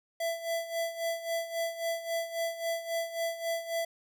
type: tone with tremolo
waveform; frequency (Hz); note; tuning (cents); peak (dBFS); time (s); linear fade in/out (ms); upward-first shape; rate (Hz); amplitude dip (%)
square; 667; E5; +20; -29; 0.2-3.85; 5; sine; 3.7; 75
effects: none